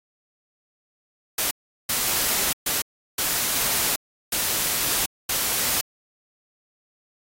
white noise bursts at uneven times, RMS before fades -23 dBFS, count 6, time 1.38-1.51 / 1.89-2.53 / 2.66-2.82 / 3.18-3.96 / 4.32-5.06 / 5.29-5.81 s, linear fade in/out 5 ms, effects AAC 48 kbps

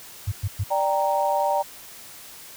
sine tone bursts, 99.3 Hz, G2, 23 cents sharp, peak -21 dBFS, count 3, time 0.27-0.64 s, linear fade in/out 10 ms, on 50 ms, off 110 ms
sine chord, G minor, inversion second, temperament equal, 587.3 / 784 / 932.3 Hz, D5 / G5 / Bb5, 0 / 0 / 0 cents, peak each -24 dBFS, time 0.7-1.63 s, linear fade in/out 20 ms
effects white hiss -43 dBFS RMS until 2.56 s

